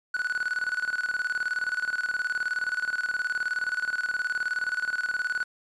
triangle tone with tremolo, 1480 Hz, F#6, in tune, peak -22 dBFS, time 0.14-5.44 s, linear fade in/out 5 ms, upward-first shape square, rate 19 Hz, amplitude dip 75%, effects resampled to 24000 Hz + 9-bit

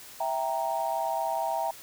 sine chord, E diminished, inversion none, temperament equal, 659.3 / 784 / 932.3 Hz, E5 / G5 / Bb5, 0 / 0 / 0 cents, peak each -31 / -31 / -31 dBFS, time 0.2-1.71 s, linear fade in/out 5 ms, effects white hiss -47 dBFS RMS until 1.82 s

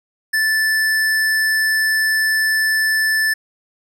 sine tone with hard clipping, 1755 Hz, A6, 5 cents flat, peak -16 dBFS, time 0.33-3.34 s, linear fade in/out 10 ms, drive 15 dB, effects none

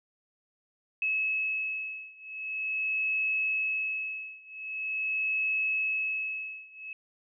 sine beating tone pair, 2583 / 2583.44 Hz, E7 / E7, -36 / -36 cents, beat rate 0.44 Hz, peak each -31 / -32 dBFS, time 1.02-6.93 s, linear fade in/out 2 ms, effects none

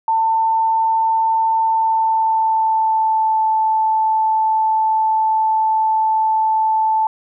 sine tone with pitch glide, 894 to 877.6 Hz, A5 to A5, +27 to -5 cents, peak -13 dBFS, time 0.08-7.07 s, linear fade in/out 2 ms, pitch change -32 cents, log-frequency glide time 1.62-3.42 s, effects none

